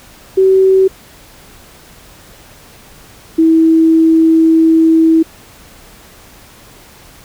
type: tone pair in turn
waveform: sine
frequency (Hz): 381 / 323.8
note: G4 / E4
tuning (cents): -49 / -31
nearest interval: minor third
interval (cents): 282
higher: first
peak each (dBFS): -5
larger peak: neither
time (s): 0.37-0.88 / 3.38-5.23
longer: second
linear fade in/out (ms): 10
effects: pink hiss -40 dBFS RMS until 7.24 s